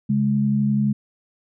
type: tone pair together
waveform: sine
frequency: 137.3 / 209.1 Hz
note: C#3 / G#3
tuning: -16 / +12 cents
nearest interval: perfect fifth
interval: 728 cents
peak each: -22 / -18 dBFS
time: 0.09-0.93 s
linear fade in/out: 10 ms
effects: none